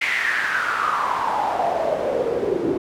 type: noise with band-pass filter sweep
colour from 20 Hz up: pink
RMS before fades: -22 dBFS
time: 0.01-2.78 s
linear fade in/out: 10 ms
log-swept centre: 2200 to 340 Hz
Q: 6.6
effects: none